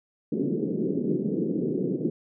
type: band-pass noise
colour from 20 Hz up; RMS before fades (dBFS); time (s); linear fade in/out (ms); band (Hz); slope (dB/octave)
white; -27; 0.32-2.1; 5; 150 to 420; 48
effects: none